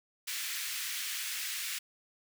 pink high-pass noise, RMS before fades -37 dBFS, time 0.27-1.79 s, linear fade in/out 10 ms, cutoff 1800 Hz, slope 24 dB/octave, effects none

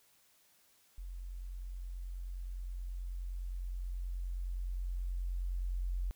sine tone with level ramp, 44.76 Hz, F1, 43 cents sharp, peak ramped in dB -41 to -32 dBFS, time 0.98-6.11 s, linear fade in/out 0 ms, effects white hiss -68 dBFS RMS until 6.15 s

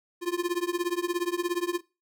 square tone with tremolo, 350 Hz, F4, 4 cents sharp, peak -23 dBFS, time 0.21-1.81 s, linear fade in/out 50 ms, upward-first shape triangle, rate 17 Hz, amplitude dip 100%, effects noise-tail reverb RT60 0.3 s tail -23 dB re dry

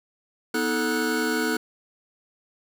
square tone cluster, 246.5 / 317.6 / 436.7 / 1471 Hz, B3 / D#4 / A4 / F#6, -3 / +36 / -13 / -11 cents, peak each -29 dBFS, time 0.54-1.57 s, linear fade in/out 5 ms, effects none

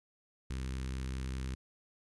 sawtooth tone with notch filter, 65.1 Hz, C2, 8 cents flat, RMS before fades -38 dBFS, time 0.5-1.55 s, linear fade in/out 5 ms, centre 680 Hz, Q 0.61, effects resampled to 24000 Hz + 12-bit

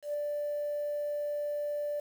sine tone with ADSR envelope, 587.3 Hz, D5, in tune, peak -28 dBFS, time 0.02-2 s, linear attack 120 ms, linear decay 4 ms, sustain -2 dB, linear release 5 ms, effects tanh soft clip ceiling -25 dBFS + 9-bit

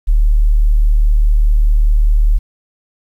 sine tone, 37.55 Hz, D1, 39 cents sharp, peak -7 dBFS, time 0.07-2.39 s, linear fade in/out 20 ms, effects 8-bit

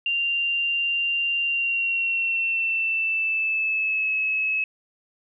sine tone with pitch glide, 2781 to 2580 Hz, F7 to E7, -8 to -38 cents, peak -21 dBFS, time 0.06-4.64 s, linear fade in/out 2 ms, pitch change -130 cents, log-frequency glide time 1.42-4.12 s, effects none

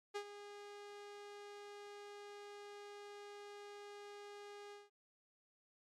sawtooth tone with ADSR envelope, 409.3 Hz, G#4, 25 cents flat, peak -35 dBFS, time 0.14-4.9 s, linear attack 20 ms, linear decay 74 ms, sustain -12 dB, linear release 180 ms, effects low-pass 7000 Hz 12 dB/octave + MP3 96 kbps

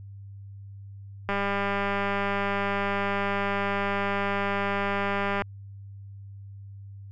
click train, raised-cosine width 0.5 ms, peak -13 dBFS, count 827, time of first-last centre 1.29-5.42 s, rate 200 Hz, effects added 99 Hz sine -40 dBFS peak until 7.11 s

